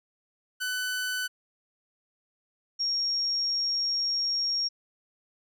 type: tone pair in turn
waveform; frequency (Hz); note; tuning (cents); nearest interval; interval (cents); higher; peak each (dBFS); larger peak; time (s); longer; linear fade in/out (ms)
sawtooth / sine; 1500 / 5568; F#6 / F8; +23 / -6; octave + major seventh; 2271; second; -25; neither; 0.6-1.28 / 2.79-4.69; second; 20
effects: none